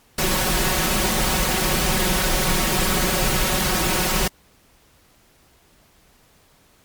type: noise with comb filter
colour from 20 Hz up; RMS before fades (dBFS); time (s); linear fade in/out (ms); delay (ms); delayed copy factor
pink; -20; 0.18-4.28; 5; 5.4; +0.8
effects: pink hiss -56 dBFS RMS until 6.84 s + MP3 96 kbps